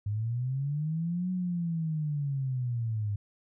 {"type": "linear two-way sweep", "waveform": "sine", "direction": "up then down", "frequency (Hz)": [100.5, 185, 100.5], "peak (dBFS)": -28, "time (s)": [0.06, 3.16], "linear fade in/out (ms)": 5, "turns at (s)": 1.31, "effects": []}